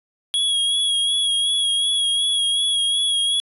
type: tone with vibrato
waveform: square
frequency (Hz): 3322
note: G#7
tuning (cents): 0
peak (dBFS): -18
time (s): 0.34-3.4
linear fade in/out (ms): 0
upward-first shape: sine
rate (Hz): 2.7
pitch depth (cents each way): 30
effects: resampled to 32000 Hz